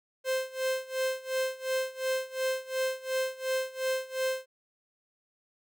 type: tone with tremolo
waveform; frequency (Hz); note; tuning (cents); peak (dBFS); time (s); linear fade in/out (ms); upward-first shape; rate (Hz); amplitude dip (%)
45% pulse; 522; C5; -4; -26; 0.24-4.46; 50; sine; 2.8; 90
effects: none